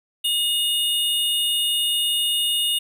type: tone pair together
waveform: square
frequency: 2874 / 3621 Hz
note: F7 / A7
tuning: +49 / +49 cents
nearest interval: major third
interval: 400 cents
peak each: -21 / -26 dBFS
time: 0.24-2.79 s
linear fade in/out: 10 ms
effects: none